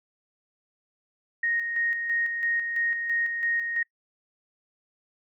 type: tone with tremolo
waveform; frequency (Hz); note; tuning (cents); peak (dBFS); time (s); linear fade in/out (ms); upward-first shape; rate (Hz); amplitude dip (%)
sine; 1864.7; A#6; 0; -23; 1.43-3.83; 5; square; 3; 45
effects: noise-tail reverb RT60 0.1 s tail -24 dB re dry